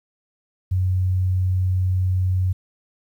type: tone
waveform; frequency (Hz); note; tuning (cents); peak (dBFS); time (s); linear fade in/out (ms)
sine; 92.5; F#2; 0; -17; 0.71-2.53; 10
effects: 9-bit